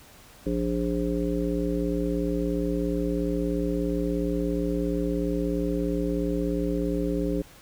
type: harmonic tone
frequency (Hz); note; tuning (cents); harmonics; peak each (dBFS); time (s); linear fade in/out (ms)
58.5; A#1; +7; 1 / 3 / 5 / 7 / 9; -31 / -30 / -28 / -31 / -33; 0.46-7.42; 5
effects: pink hiss -51 dBFS RMS until 7.61 s